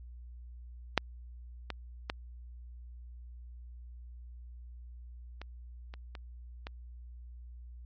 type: clicks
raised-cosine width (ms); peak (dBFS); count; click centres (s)
0.3; -7 / -20 / -16 / -27 / -30 / -28 / -24; 7; 0.977 / 1.703 / 2.099 / 5.416 / 5.939 / 6.152 / 6.669
effects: added 60 Hz sine -45 dBFS peak until 7.85 s + MP3 32 kbps